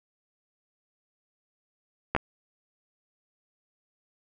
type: clicks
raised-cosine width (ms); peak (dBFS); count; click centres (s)
0.5; -9; 2; 2.15 / 2.164
effects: none